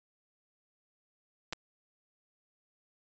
clicks, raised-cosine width 0.2 ms, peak -19 dBFS, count 2, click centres 1.526 / 1.532 s, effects resampled to 16000 Hz

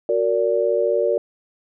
sine chord, Gb augmented, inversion none, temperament just, 370 / 462.5 / 578.1 Hz, Gb4 / Bb4 / D5, 0 / -14 / -27 cents, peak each -23 / -20 / -20 dBFS, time 0.09-1.18 s, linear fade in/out 2 ms, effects none

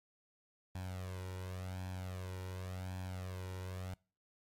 sawtooth tone with flanger, 92.5 Hz, F#2, in tune, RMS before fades -43 dBFS, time 0.75-3.94 s, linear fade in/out 0 ms, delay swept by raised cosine 1.2 to 2.12 ms, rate 0.9 Hz, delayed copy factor +0.7, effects noise-tail reverb RT60 0.4 s tail -25 dB re dry + MP3 64 kbps

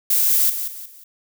violet noise with echo, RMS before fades -17 dBFS, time 0.1-0.5 s, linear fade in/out 5 ms, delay 180 ms, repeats 3, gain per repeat -9 dB, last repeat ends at 1.04 s, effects none

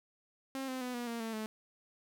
sawtooth tone with pitch steps, 267.5 / 258.4 / 249.6 / 241.1 / 232.9 / 224.9 / 217.3 Hz, C4 / C4 / B3 / B3 / A#3 / A3 / A3, +38 / -21 / +19 / -41 / -1 / +38 / -21 cents, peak -33 dBFS, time 0.55-1.46 s, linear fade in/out 0 ms, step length 130 ms, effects none

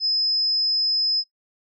sine tone, 5100 Hz, D#8, 42 cents sharp, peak -18 dBFS, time 0-1.24 s, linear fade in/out 50 ms, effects noise-tail reverb RT60 0.1 s tail -17 dB re dry

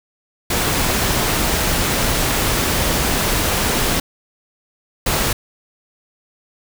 pink noise bursts at uneven times, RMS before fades -18 dBFS, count 2, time 0.5-4 / 5.06-5.33 s, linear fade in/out 5 ms, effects none

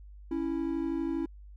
triangle tone pair together, 277.2 / 329.6 Hz, C#4 / E4, 0 / 0 cents, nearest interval minor third, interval 300 cents, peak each -31 / -29 dBFS, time 0.31-1.26 s, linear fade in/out 5 ms, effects added 50 Hz sine -46 dBFS peak until 1.56 s

